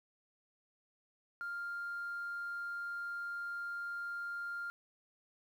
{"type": "tone", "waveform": "sine", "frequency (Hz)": 1399, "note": "F6", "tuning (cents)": 3, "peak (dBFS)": -37, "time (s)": [1.41, 4.7], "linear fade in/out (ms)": 0, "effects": ["tanh soft clip ceiling -34 dBFS", "11-bit"]}